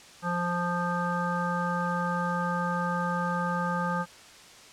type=harmonic tone; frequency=175 Hz; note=F3; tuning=4 cents sharp; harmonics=1 / 3 / 5 / 7 / 9; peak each=-30 / -35 / -33 / -32 / -35 dBFS; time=0.22-4.06 s; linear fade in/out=50 ms; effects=white hiss -50 dBFS RMS until 4.72 s + low-pass 7000 Hz 12 dB/octave